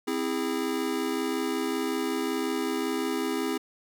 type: chord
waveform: square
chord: C augmented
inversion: none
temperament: just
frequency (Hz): 261.6 / 327 / 408.8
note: C4 / E4 / G#4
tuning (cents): 0 / -14 / -27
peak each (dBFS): -32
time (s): 0.07-3.58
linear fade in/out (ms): 10
effects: none